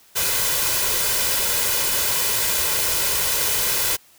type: noise with comb filter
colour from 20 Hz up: white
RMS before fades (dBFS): -21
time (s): 0.15-3.97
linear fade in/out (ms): 20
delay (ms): 2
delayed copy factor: +0.55
effects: white hiss -53 dBFS RMS until 4.18 s